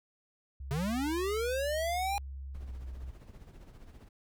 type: tone with pitch glide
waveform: sine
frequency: 67.6 to 64.29 Hz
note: C#2 to C2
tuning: -43 to -30 cents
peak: -39 dBFS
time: 0.6-3.11 s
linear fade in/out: 5 ms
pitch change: -87 cents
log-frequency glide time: 2.58-2.74 s
type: linear sweep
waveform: square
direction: up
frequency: 130.81 to 817 Hz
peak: -31 dBFS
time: 0.71-2.18 s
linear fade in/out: 0 ms
type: noise with tremolo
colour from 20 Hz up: brown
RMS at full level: -48 dBFS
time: 2.54-4.09 s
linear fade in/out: 10 ms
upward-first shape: sine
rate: 15 Hz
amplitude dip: 60%
effects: none